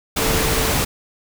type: tone in noise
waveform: sine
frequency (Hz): 445.5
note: A4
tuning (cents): +22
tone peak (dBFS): -25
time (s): 0.21-0.72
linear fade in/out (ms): 10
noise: pink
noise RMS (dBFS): -19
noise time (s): 0.16-0.85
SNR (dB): -9
effects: none